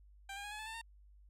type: tone with pitch steps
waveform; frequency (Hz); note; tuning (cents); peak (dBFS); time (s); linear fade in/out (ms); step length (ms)
15% pulse; 787 / 806.8 / 827.1 / 847.9 / 869.2 / 891.1 / 913.5; G5 / G5 / G#5 / G#5 / A5 / A5 / A#5; +7 / +50 / -7 / +36 / -21 / +22 / -35; -37; 0.29-0.815; 5; 75
effects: added 50 Hz sine -58 dBFS peak until 1.29 s + low-pass 11000 Hz 12 dB/octave